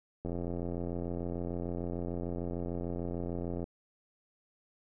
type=click train; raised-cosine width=2 ms; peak=-24 dBFS; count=295; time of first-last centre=0.25-3.641 s; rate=86.7 Hz; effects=none